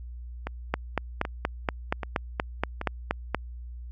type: two click trains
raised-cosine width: 0.5 ms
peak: -9 / -16 dBFS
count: 12 / 4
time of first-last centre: 0.74-3.347 / 0.47-2.814 s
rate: 4.22 / 1.28 Hz
effects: added 60 Hz sine -37 dBFS peak until 3.91 s